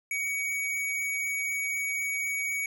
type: tone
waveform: square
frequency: 2252 Hz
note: C#7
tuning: 27 cents sharp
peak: -29 dBFS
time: 0.11-2.66 s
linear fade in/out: 2 ms
effects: none